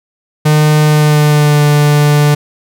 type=tone with pitch glide; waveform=45% pulse; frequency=152 to 147.42 Hz; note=D#3 to D3; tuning=-40 to +7 cents; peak=-6 dBFS; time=0.45-2.35 s; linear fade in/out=10 ms; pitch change=-53 cents; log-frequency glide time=0.84-1.63 s; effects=none